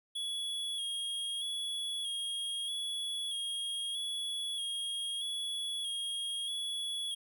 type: tone with vibrato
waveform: square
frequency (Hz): 3322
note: G#7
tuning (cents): 0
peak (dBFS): -35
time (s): 0.15-7.15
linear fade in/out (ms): 10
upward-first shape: square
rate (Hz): 0.79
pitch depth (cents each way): 31
effects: none

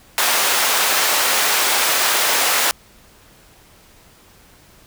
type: high-pass noise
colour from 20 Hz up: pink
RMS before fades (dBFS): -17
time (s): 0.18-2.71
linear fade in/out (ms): 0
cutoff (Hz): 780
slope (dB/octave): 12
effects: pink hiss -49 dBFS RMS until 4.86 s

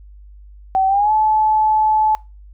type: tone with pitch glide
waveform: sine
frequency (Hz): 765 to 863.7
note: G5 to A5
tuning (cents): -42 to -32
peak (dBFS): -12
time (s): 0.75-2.15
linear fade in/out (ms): 0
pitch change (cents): +210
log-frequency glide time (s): 0.87-1.12
effects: noise-tail reverb RT60 0.3 s tail -25 dB re dry + added 50 Hz sine -38 dBFS peak until 2.53 s

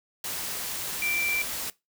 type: tone in noise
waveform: sine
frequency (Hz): 2349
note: D7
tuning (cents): 0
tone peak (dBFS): -26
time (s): 1.02-1.42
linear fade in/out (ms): 2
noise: white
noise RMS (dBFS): -33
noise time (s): 0.24-1.7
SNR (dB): +4
effects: noise-tail reverb RT60 0.2 s tail -20 dB re dry

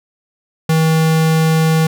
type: tone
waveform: square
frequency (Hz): 160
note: D#3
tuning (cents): +49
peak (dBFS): -11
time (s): 0.69-1.87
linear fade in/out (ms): 5
effects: none

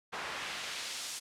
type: noise with band-pass filter sweep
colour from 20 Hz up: pink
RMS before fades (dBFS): -40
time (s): 0.12-1.2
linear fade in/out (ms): 20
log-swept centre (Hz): 1300 to 7300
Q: 0.8
effects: low-pass 12000 Hz 12 dB/octave

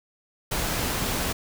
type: noise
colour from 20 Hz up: pink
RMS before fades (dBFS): -27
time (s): 0.51-1.33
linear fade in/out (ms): 10
effects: none

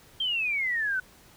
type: exponential sweep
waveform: sine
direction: down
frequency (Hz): 3200 to 1480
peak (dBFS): -25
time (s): 0.2-1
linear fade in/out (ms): 5
effects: pink hiss -55 dBFS RMS until 1.36 s

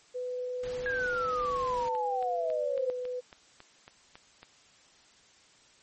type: tone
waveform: sine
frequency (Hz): 499.2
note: B4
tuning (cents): +19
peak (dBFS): -32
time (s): 0.14-3.21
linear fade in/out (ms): 20
type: noise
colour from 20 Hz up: pink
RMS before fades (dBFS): -45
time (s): 0.63-1.89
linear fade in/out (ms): 5
type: exponential sweep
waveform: sine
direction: down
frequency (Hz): 1661.2 to 505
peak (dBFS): -29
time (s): 0.86-2.9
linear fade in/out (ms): 0
type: click train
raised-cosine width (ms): 0.3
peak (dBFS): -31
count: 12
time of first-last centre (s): 1.4-4.43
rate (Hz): 3.63
effects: white hiss -60 dBFS RMS until 5.82 s + MP3 32 kbps

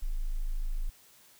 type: tone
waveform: sine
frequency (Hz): 26.87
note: A0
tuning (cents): -40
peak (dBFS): -28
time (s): 0.02-0.9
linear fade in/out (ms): 10
effects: white hiss -59 dBFS RMS until 1.39 s

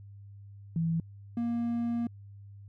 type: tone pair in turn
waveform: sine / triangle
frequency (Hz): 164.81 / 235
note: E3 / A#3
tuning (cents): 0 / +14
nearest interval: tritone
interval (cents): 614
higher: second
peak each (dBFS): -26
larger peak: neither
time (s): 0.76-1 / 1.37-2.07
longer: second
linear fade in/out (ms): 2
effects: added 100 Hz sine -46 dBFS peak until 2.68 s

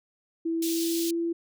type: tone with pitch glide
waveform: sine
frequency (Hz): 329.6 to 336.7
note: E4 to E4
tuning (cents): 0 to +37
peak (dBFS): -25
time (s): 0.45-1.33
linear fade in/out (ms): 10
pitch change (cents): +37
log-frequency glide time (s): 0.6-1.19
type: high-pass noise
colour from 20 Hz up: pink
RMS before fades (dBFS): -34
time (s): 0.62-1.11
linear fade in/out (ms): 5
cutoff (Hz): 3400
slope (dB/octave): 24
effects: none

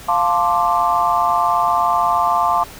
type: chord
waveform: sine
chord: D minor seventh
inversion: first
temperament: equal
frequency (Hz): 698.5 / 880 / 1046.5 / 1174.7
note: F5 / A5 / C6 / D6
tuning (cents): 0 / 0 / 0 / 0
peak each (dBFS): -19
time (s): 0.08-2.64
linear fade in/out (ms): 10
effects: pink hiss -37 dBFS RMS until 2.79 s

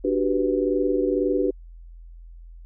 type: chord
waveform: sine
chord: G major seventh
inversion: second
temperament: equal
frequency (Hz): 293.7 / 370 / 392 / 493.9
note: D4 / F#4 / G4 / B4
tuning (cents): 0 / 0 / 0 / 0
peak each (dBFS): -25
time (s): 0.04-1.51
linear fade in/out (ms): 10
effects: added 42 Hz sine -40 dBFS peak until 2.65 s

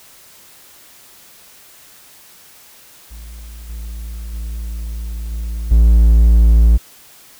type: tone with level steps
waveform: triangle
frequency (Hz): 56.4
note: A1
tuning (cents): +44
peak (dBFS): -29 / -23 / -20 / -18 / -4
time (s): 3.1-6.78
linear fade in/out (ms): 20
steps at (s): 3.69 / 4.33 / 5.31 / 5.71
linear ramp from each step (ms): 5
effects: white hiss -44 dBFS RMS until 7.39 s

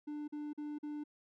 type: tone bursts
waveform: triangle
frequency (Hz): 297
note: D4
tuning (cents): +20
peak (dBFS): -37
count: 4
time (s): 0.07-1.039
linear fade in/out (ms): 10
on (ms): 210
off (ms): 43
effects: none

